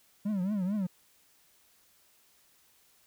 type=tone with vibrato; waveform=triangle; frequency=196 Hz; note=G3; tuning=in tune; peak=-26 dBFS; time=0.25-0.87 s; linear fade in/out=10 ms; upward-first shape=triangle; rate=4.5 Hz; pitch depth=190 cents each way; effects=white hiss -65 dBFS RMS until 3.06 s